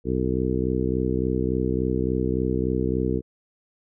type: harmonic tone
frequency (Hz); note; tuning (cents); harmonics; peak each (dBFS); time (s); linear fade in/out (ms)
63.5; B1; +49; 1 / 2 / 3 / 4 / 5 / 6 / 7; -29 / -29 / -29 / -29 / -29 / -29 / -29; 0.04-3.22; 50
effects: none